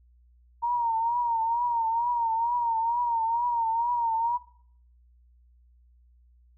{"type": "tone with vibrato", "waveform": "sine", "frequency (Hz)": 932.3, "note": "A#5", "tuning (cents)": 0, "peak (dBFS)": -23, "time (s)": [0.62, 4.38], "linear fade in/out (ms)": 20, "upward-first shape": "triangle", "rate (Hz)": 2.2, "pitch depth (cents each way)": 80, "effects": ["noise-tail reverb RT60 0.6 s tail -20 dB re dry", "added 60 Hz sine -56 dBFS peak until 6.57 s"]}